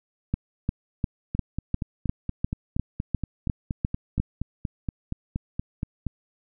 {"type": "two click trains", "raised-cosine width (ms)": 5, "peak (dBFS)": [-11, -15], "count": [12, 21], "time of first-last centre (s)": [[0.34, 4.2], [1.35, 6.067]], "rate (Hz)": [2.85, 4.24], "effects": []}